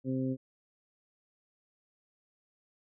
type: harmonic tone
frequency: 130.81 Hz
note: C3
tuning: in tune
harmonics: 1 / 2 / 3 / 4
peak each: -35 / -31 / -41 / -41 dBFS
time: 0.04-0.37 s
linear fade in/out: 50 ms
effects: none